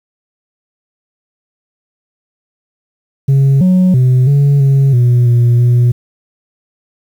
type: tone with pitch steps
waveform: sine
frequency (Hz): 136.7 / 184 / 127.4 / 141.6 / 137 / 122 / 119.9 / 121.5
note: C#3 / F#3 / C3 / C#3 / C#3 / B2 / A#2 / B2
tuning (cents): -24 / -9 / -46 / +37 / -20 / -21 / +49 / -28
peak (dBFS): -3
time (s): 3.28-5.92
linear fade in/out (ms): 10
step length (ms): 330
effects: tanh soft clip ceiling -5 dBFS + 7-bit